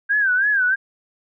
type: tone with vibrato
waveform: sine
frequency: 1584 Hz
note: G6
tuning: 18 cents sharp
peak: -15 dBFS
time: 0.09-0.76 s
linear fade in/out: 20 ms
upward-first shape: sine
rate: 3.1 Hz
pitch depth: 130 cents each way
effects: none